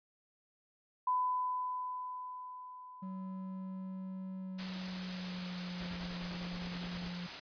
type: tone with exponential decay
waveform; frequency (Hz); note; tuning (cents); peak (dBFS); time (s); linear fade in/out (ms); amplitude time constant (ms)
sine; 1003; B5; +26; -28; 1.07-4.71; 5; 790
type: tone with pitch glide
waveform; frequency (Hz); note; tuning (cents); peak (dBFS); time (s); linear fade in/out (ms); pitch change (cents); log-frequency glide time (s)
triangle; 188.2 to 176.61; F#3 to F3; +30 to +20; -38; 3.02-7.27; 10; -110; 4.38-6.03
type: noise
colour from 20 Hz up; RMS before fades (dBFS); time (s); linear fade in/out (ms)
white; -43; 4.58-7.4; 10
type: noise bursts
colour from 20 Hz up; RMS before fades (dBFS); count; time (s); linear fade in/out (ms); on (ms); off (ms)
pink; -47; 13; 5.8-7.082; 5; 70; 31
effects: resampled to 11025 Hz